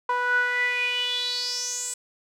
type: tone with band-pass filter sweep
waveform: sawtooth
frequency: 492.1 Hz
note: B4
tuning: 6 cents flat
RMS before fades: -26 dBFS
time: 0.09-1.94 s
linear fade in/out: 5 ms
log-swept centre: 1100 to 8100 Hz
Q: 7.4
effects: none